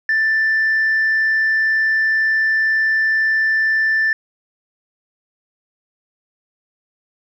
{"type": "tone", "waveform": "sine", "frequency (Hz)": 1769, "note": "A6", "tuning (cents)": 9, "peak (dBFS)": -12, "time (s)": [0.09, 4.13], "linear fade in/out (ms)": 2, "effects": ["tanh soft clip ceiling -11 dBFS", "9-bit"]}